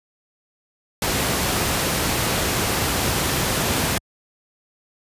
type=noise; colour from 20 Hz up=pink; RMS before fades=-21 dBFS; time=1.02-3.98 s; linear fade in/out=2 ms; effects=high-pass 60 Hz 12 dB/octave + resampled to 32000 Hz

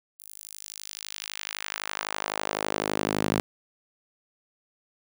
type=tone with high-pass filter sweep; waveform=sawtooth; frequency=51.91 Hz; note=G#1; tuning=in tune; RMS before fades=-32 dBFS; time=0.19-3.4 s; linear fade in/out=0 ms; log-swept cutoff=12000 to 180 Hz; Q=1; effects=none

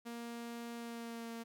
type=tone with pitch glide; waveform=sawtooth; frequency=234.8 to 230.4 Hz; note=A#3 to A#3; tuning=+13 to -20 cents; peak=-39 dBFS; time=0.05-1.44 s; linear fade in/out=20 ms; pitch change=-33 cents; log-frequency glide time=0.75-1.3 s; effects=none

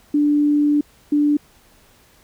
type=tone pair in turn; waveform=sine; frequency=293.7 / 293.7 Hz; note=D4 / D4; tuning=0 / 0 cents; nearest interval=unison; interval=0 cents; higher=neither; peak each=-13 dBFS; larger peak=neither; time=0.14-0.81 / 1.12-1.37 s; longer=first; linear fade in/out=5 ms; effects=pink hiss -53 dBFS RMS until 2.23 s

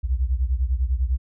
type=beating tone pair; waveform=sine; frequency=60.2 / 70.2 Hz; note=B1 / C#2; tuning=-44 / +22 cents; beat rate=10 Hz; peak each=-21 / -24 dBFS; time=0.03-1.18 s; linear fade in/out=20 ms; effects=none

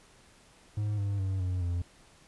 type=tone with pitch steps; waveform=triangle; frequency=104.9 / 100.16 / 95.64 / 91.32 / 87.2 Hz; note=G#2 / G2 / G2 / F#2 / F2; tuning=+18 / +38 / -42 / -22 / -2 cents; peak=-26 dBFS; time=0.77-1.82 s; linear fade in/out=5 ms; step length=210 ms; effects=pink hiss -59 dBFS RMS until 2.27 s + resampled to 24000 Hz

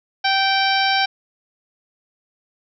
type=harmonic tone; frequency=778 Hz; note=G5; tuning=13 cents flat; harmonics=1 / 2 / 3 / 4 / 5 / 6 / 7; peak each=-19 / -22 / -24 / -25 / -26 / -27 / -27 dBFS; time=0.24-1.06 s; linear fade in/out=10 ms; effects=none

